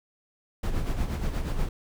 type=noise with tremolo; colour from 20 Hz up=brown; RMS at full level=-25 dBFS; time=0.63-1.69 s; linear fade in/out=5 ms; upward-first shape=sine; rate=8.4 Hz; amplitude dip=55%; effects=none